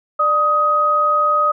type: tone pair together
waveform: sine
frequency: 594 / 1256 Hz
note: D5 / D#6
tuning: +20 / +16 cents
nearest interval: octave + minor second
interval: 1296 cents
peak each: -21 / -13 dBFS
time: 0.19-1.52 s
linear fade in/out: 10 ms
effects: none